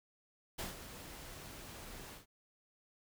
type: noise with ADSR envelope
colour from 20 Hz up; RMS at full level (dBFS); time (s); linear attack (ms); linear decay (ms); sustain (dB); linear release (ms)
pink; -40; 0.58-2.26; 13; 150; -10; 130
effects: none